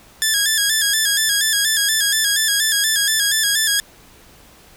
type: tone with vibrato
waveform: 10% pulse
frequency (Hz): 1700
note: G#6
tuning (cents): +40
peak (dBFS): -6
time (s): 0.22-3.8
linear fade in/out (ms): 0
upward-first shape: square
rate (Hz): 4.2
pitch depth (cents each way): 57
effects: pink hiss -47 dBFS RMS until 4.76 s